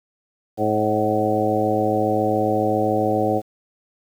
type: harmonic tone with a mistuned harmonic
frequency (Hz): 107.3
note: A2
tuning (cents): -43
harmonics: 1 / 2 / 3 / 4 / 5 / 6 / 7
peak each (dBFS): -28 / -27 / -24 / -25 / -23 / -28 / -23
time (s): 0.57-3.42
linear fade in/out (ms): 50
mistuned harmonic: 6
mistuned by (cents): -36
effects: 8-bit